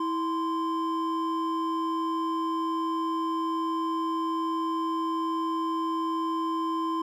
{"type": "tone pair together", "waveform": "triangle", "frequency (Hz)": [325.9, 1038.9], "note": ["E4", "C6"], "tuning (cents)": [-20, -13], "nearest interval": "octave + minor sixth", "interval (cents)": 2007, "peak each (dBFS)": -27, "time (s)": [0, 7.02], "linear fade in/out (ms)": 5, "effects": []}